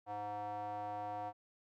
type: tone with band-pass filter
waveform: square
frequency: 103.8 Hz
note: G#2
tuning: in tune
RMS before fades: -42 dBFS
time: 0.06-1.33 s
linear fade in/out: 50 ms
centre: 790 Hz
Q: 7.1
effects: none